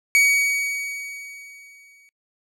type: tone with exponential decay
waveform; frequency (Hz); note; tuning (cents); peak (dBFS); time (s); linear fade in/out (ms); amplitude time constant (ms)
45% pulse; 2256; C#7; +30; -12; 0.15-2.09; 0; 420
effects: noise-tail reverb RT60 0.1 s tail -25 dB re dry + low-pass 11000 Hz 12 dB/octave